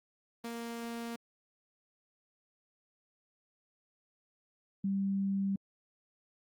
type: tone pair in turn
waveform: sawtooth / sine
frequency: 233.1 / 196.01 Hz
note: A#3 / G3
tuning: 0 / 0 cents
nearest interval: minor third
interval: 300 cents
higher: first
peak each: -34 / -29 dBFS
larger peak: second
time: 0.44-1.16 / 4.84-5.56 s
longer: neither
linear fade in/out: 5 ms
effects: Opus 32 kbps